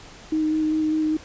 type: tone with vibrato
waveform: sine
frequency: 311.1 Hz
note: D#4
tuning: in tune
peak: -19 dBFS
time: 0.32-1.17 s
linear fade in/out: 5 ms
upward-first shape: square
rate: 5 Hz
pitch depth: 10 cents each way
effects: pink hiss -44 dBFS RMS until 1.24 s + resampled to 16000 Hz